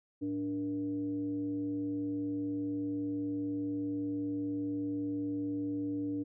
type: tone with frequency modulation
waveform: sine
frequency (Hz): 291.5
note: D4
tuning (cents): -13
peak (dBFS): -32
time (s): 0.21-6.24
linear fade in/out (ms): 20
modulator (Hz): 181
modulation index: 0.46
effects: none